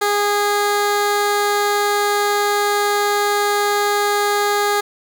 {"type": "tone", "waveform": "15% pulse", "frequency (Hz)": 410.9, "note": "G#4", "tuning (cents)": -18, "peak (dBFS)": -9, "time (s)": [0.01, 4.81], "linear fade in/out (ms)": 10, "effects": []}